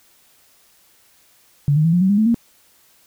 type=tone with pitch steps; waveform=sine; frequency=143.5 / 153.8 / 164.84 / 176.67 / 189.35 / 202.9 / 217.5 / 233.1 Hz; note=D3 / D#3 / E3 / F3 / F#3 / G#3 / A3 / A#3; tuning=-40 / -20 / 0 / +20 / +40 / -40 / -20 / 0 cents; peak=-12 dBFS; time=1.68-2.344 s; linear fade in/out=0 ms; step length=83 ms; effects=white hiss -55 dBFS RMS until 3.06 s